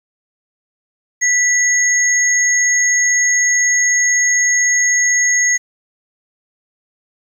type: tone pair together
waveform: sine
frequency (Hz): 1975.5 / 6549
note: B6 / G#8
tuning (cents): 0 / -25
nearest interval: octave + major sixth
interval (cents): 2075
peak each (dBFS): -14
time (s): 1.21-5.58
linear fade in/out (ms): 20
effects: 7-bit